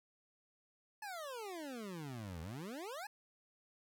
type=exponential two-way sweep; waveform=25% pulse; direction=down then up; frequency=877 to 77.8 to 877 Hz; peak=-40 dBFS; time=1.02-3.07 s; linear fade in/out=5 ms; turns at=2.41 s; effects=none